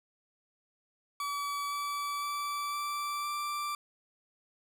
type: tone with pitch steps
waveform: 40% pulse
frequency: 1145 / 1152.3 / 1159.6 / 1167 / 1174.5 Hz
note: D6 / D6 / D6 / D6 / D6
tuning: -44 / -33 / -22 / -11 / 0 cents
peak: -32 dBFS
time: 1.2-3.75 s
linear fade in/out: 2 ms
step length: 510 ms
effects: none